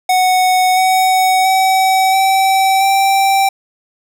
square tone with pitch steps, 740 / 749.9 / 759.9 / 770.1 / 780.4 Hz, F#5 / F#5 / F#5 / G5 / G5, 0 / +23 / +46 / -31 / -8 cents, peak -10 dBFS, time 0.09-3.49 s, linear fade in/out 5 ms, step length 680 ms, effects none

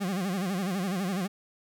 40% pulse tone with vibrato, 188.4 Hz, F#3, 32 cents sharp, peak -27 dBFS, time 0-1.28 s, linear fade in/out 20 ms, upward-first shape sine, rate 12 Hz, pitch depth 140 cents each way, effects none

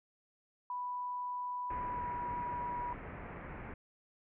sine tone with pitch glide, 987.8 to 972 Hz, B5 to B5, 0 to -28 cents, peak -36 dBFS, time 0.7-2.93 s, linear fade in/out 2 ms, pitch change -28 cents, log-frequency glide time 1.82-2.13 s
pink low-pass noise, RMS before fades -46 dBFS, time 1.7-3.74 s, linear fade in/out 5 ms, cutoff 2300 Hz, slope 48 dB/octave
effects none

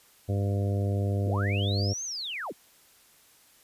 harmonic tone, 100 Hz, G2, 35 cents sharp, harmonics 1 / 2 / 3 / 4 / 5 / 6 / 7, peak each -25 / -35 / -38 / -38 / -38 / -40 / -44 dBFS, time 0.28-1.94 s, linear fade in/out 20 ms
sine linear two-way sweep, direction up then down, 99.8 to 6500 to 99.8 Hz, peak -32 dBFS, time 1.25-2.53 s, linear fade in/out 20 ms, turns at 2.04 s
effects white hiss -59 dBFS RMS until 3.63 s + resampled to 32000 Hz

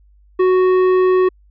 sine tone with tanh clipping, 370 Hz, F#4, in tune, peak -12 dBFS, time 0.39-1.29 s, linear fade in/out 10 ms, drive 11 dB, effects added 50 Hz sine -47 dBFS peak until 1.5 s

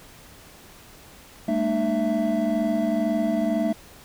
triangle tone cluster, 206.3 / 228.3 / 302 / 663 Hz, G#3 / A#3 / D4 / E5, -11 / -36 / +48 / +10 cents, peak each -26 / -23 / -25 / -24 dBFS, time 1.48-3.73 s, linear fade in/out 5 ms, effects pink hiss -48 dBFS RMS until 4.04 s

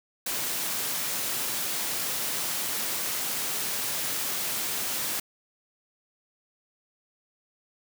white high-pass noise, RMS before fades -30 dBFS, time 0.26-5.2 s, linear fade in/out 5 ms, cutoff 110 Hz, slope 24 dB/octave, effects none

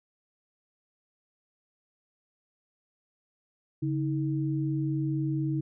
sine tone pair together, 141.25 / 317.1 Hz, C#3 / D#4, +33 / +33 cents, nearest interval octave + major second, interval 1400 cents, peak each -28 / -30 dBFS, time 3.82-5.61 s, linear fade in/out 10 ms, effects none

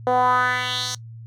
10% pulse tone with band-pass filter sweep, 250 Hz, B3, 21 cents sharp, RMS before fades -21 dBFS, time 0.07-0.95 s, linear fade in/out 0 ms, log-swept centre 570 to 5800 Hz, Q 2.9, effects noise-tail reverb RT60 0.1 s tail -21 dB re dry + added 114 Hz sine -36 dBFS peak until 1.26 s

